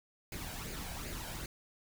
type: noise with flanger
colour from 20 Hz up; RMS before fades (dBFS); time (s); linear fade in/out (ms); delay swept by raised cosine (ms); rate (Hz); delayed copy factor
pink; -42; 0.32-1.46; 2; 0.43 to 1.31; 2.6; +0.55
effects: none